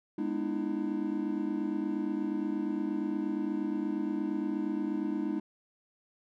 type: chord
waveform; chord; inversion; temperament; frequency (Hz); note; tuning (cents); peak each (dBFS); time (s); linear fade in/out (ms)
triangle; E dominant seventh; first; equal with one note detuned; 207.7 / 246.9 / 301.1 / 329.6; G#3 / B3 / D4 / E4; 0 / 0 / +43 / 0; -34 / -37 / -31 / -34; 0.18-5.4; 5
effects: none